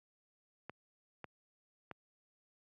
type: clicks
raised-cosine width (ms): 0.5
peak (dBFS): -29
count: 3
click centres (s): 0.696 / 1.243 / 1.913
effects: high-pass 100 Hz 12 dB/octave